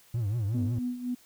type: tone with vibrato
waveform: triangle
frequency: 109.2 Hz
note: A2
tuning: 13 cents flat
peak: -24 dBFS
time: 0.14-0.79 s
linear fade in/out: 5 ms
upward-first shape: triangle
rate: 5.5 Hz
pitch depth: 230 cents each way
type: tone with tremolo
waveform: sine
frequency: 246.9 Hz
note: B3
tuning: in tune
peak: -27 dBFS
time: 0.54-1.15 s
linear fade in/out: 10 ms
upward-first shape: sine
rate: 3.9 Hz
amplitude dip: 70%
effects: tanh soft clip ceiling -19 dBFS + white hiss -59 dBFS RMS until 1.25 s